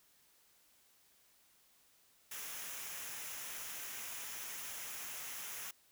white noise with comb filter, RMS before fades -45 dBFS, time 2.31-5.71 s, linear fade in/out 5 ms, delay 0.23 ms, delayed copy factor -0.5, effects white hiss -69 dBFS RMS until 5.91 s

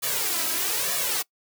white noise with flanger, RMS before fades -26 dBFS, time 0.02-1.23 s, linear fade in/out 20 ms, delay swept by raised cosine 1.7 to 3.1 ms, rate 1.1 Hz, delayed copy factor +0.85, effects noise-tail reverb RT60 0.1 s tail -24 dB re dry + high-pass 150 Hz 12 dB/octave

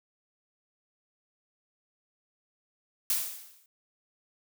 blue noise with exponential decay, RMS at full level -25 dBFS, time 3.1-3.66 s, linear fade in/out 2 ms, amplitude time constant 120 ms, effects none

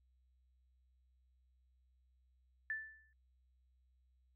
sine tone with exponential decay, 1760 Hz, A6, in tune, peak -35 dBFS, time 2.7-3.13 s, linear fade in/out 1 ms, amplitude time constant 92 ms, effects added 63 Hz sine -70 dBFS peak until 4.35 s

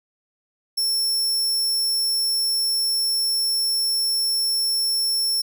sawtooth tone, 5400 Hz, E8, 41 cents sharp, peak -17 dBFS, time 0.77-5.42 s, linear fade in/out 10 ms, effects none

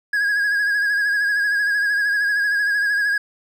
triangle tone with vibrato, 1651 Hz, G#6, 11 cents flat, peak -15 dBFS, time 0.13-3.18 s, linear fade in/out 5 ms, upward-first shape sine, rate 13 Hz, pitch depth 44 cents each way, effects none

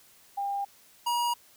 sine / square tone pair in turn, 800 / 955.2 Hz, G5 / A#5, +35 / +42 cents, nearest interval minor third, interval 307 cents, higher second, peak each -28 / -26 dBFS, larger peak second, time 0.37-0.65 / 1.06-1.34 s, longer neither, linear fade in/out 10 ms, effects white hiss -58 dBFS RMS until 1.56 s

